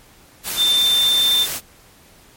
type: tone in noise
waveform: sine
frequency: 3575 Hz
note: A7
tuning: 27 cents sharp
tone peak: -13 dBFS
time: 0.56-1.47 s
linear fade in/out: 50 ms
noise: white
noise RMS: -25 dBFS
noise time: 0.43-1.61 s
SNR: +9 dB
effects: pink hiss -49 dBFS RMS until 2.36 s + MP3 64 kbps